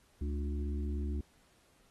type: harmonic tone with a mistuned harmonic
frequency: 71.8 Hz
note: D2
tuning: 39 cents flat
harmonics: 1 / 3 / 4 / 5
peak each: -33 / -43 / -45 / -47 dBFS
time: 0.21-1.21 s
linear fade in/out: 5 ms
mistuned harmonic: 4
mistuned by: +28 cents
effects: pink hiss -68 dBFS RMS until 1.9 s + AAC 32 kbps